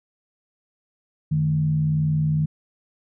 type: tone with frequency modulation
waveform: sine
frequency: 153.2 Hz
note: D#3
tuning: 27 cents flat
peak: -18 dBFS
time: 1.31-2.46 s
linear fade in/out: 10 ms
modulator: 62.1 Hz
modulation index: 0.4
effects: none